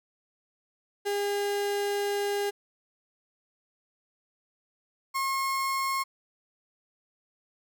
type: tone pair in turn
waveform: 35% pulse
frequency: 405.6 / 1079.1 Hz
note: G#4 / C#6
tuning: -41 / -47 cents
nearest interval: octave + perfect fourth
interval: 1694 cents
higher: second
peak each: -25 dBFS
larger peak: neither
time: 1.05-2.51 / 5.14-6.04 s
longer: first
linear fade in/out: 20 ms
effects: none